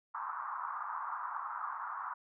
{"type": "band-pass noise", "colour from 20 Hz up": "white", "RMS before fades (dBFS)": -40, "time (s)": [0.14, 2.14], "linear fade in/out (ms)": 10, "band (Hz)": [920, 1300], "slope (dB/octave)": 48, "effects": []}